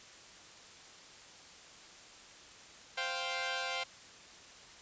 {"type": "chord", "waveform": "10% pulse", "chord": "C suspended fourth", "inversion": "none", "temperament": "equal", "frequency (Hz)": [523.3, 698.5, 784], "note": ["C5", "F5", "G5"], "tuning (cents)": [0, 0, 0], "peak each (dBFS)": -31, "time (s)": [2.97, 3.84], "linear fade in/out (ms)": 10, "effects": ["white hiss -54 dBFS RMS until 4.81 s", "resampled to 16000 Hz"]}